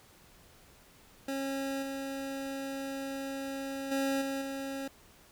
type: tone with level steps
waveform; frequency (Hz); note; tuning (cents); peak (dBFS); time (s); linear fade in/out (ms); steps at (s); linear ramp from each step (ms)
25% pulse; 272.3; C#4; -31; -29 / -32 / -25 / -29 / -32; 1.28-4.88; 5; 1.82 / 3.91 / 4.21 / 4.41; 10
effects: pink hiss -59 dBFS RMS until 5.31 s